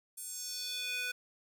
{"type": "tone with high-pass filter sweep", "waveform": "square", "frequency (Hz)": 495.1, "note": "B4", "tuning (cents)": 4, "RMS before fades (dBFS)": -39, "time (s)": [0.17, 1.12], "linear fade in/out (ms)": 10, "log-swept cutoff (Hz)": [9800, 1800], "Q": 2.7, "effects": []}